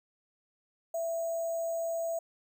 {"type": "tone with sample-and-hold", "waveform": "sine", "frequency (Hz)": 664, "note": "E5", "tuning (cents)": 12, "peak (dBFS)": -30, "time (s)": [0.94, 2.19], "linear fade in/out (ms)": 5, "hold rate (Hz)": 7350, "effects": []}